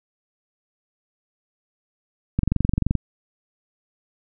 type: click train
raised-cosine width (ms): 5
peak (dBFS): -7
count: 14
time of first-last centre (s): 2.39-2.953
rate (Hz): 23.1
effects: none